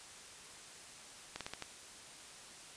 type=slowing click train; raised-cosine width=0.2 ms; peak=-23 dBFS; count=5; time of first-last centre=1.36-1.623 s; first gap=47 ms; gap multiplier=1.23; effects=white hiss -53 dBFS RMS until 2.76 s + resampled to 22050 Hz